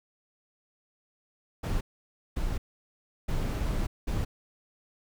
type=noise bursts at uneven times; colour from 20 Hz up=brown; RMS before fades=-29 dBFS; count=4; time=1.63-1.81 / 2.36-2.58 / 3.28-3.87 / 4.07-4.25 s; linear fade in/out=10 ms; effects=none